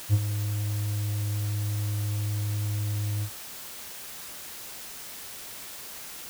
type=tone with ADSR envelope; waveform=triangle; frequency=103.83 Hz; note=G#2; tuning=in tune; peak=-13 dBFS; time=0.09-3.3 s; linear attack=47 ms; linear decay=46 ms; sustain=-11 dB; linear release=72 ms; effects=white hiss -41 dBFS RMS until 6.29 s